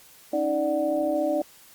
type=tone cluster; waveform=sine; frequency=279.6 / 313.4 / 589 / 742 Hz; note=C#4 / D#4 / D5 / F#5; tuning=+15 / +13 / +5 / +5 cents; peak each=-32 / -27 / -24 / -32 dBFS; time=0.33-1.42 s; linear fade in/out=5 ms; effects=white hiss -52 dBFS RMS until 1.74 s + Opus 48 kbps